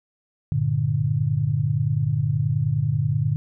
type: chord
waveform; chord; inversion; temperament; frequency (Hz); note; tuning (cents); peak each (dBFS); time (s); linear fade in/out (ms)
sine; G minor; none; equal; 98 / 116.54 / 146.83; G2 / Bb2 / D3; 0 / 0 / 0; -27 / -23 / -22; 0.52-3.36; 0
effects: none